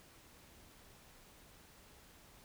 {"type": "silence", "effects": ["pink hiss -61 dBFS RMS until 2.44 s"]}